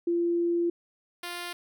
sine / 5% pulse tone pair in turn, 343.1 / 350.1 Hz, F4 / F4, -31 / +4 cents, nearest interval unison, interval 35 cents, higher second, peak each -23 dBFS, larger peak neither, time 0.07-0.7 / 1.23-1.53 s, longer first, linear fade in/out 5 ms, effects none

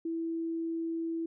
sine tone, 329.6 Hz, E4, in tune, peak -31 dBFS, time 0.05-1.26 s, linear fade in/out 5 ms, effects none

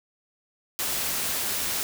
white noise, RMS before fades -28 dBFS, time 0.79-1.83 s, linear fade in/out 0 ms, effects none

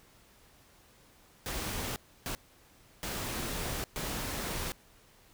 pink noise bursts at uneven times, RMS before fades -36 dBFS, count 4, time 1.46-1.96 / 2.26-2.35 / 3.03-3.84 / 3.96-4.72 s, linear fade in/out 0 ms, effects pink hiss -61 dBFS RMS until 5.33 s

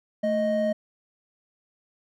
triangle tone pair together, 220.1 / 622.5 Hz, A3 / D#5, +1 / +1 cents, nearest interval octave + tritone, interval 1800 cents, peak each -25 / -21 dBFS, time 0.23-0.73 s, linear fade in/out 10 ms, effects none

